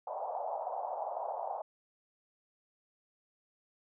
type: band-pass noise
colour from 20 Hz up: pink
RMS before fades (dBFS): -38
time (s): 0.07-1.62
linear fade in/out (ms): 5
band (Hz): 600 to 900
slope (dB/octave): 48
effects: none